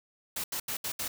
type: noise bursts at uneven times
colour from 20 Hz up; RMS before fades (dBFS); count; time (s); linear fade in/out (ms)
white; -34; 5; 0.36-0.44 / 0.52-0.6 / 0.68-0.77 / 0.84-0.92 / 0.99-1.08; 5
effects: none